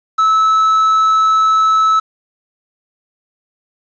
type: tone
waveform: triangle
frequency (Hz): 1303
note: E6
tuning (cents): -20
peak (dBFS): -7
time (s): 0.18-2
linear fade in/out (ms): 10
effects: resampled to 16000 Hz + 7-bit